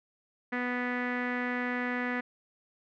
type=tone with low-pass filter; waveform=sawtooth; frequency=246.9 Hz; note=B3; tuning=in tune; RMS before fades=-32 dBFS; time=0.52-2.21 s; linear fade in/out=10 ms; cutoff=1900 Hz; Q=5.6; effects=none